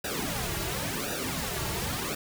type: noise with flanger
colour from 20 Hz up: pink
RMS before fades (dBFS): -32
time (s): 0.04-2.15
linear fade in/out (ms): 5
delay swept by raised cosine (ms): 0.92 to 4.02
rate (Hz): 0.93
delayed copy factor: -0.9
effects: none